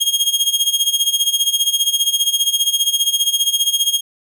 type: tone with tremolo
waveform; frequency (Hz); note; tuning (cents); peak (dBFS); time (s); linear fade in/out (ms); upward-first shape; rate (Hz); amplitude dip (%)
sawtooth; 3253; G#7; -37; -8; 0-4.01; 20; sine; 15; 80
effects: none